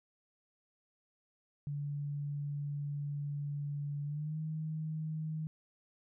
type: tone with pitch glide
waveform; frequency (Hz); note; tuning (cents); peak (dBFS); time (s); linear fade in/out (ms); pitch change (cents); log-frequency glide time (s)
sine; 144.4 to 156.56; D3 to D#3; -29 to +11; -35; 1.67-5.47; 0; +140; 4.04-4.38
effects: none